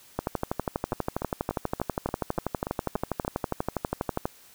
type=two click trains; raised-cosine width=1 ms; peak=-16 / -12 dBFS; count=9 / 51; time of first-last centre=0.93-3.249 / 0.19-4.255 s; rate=3.45 / 12.3 Hz; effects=white hiss -54 dBFS RMS until 4.54 s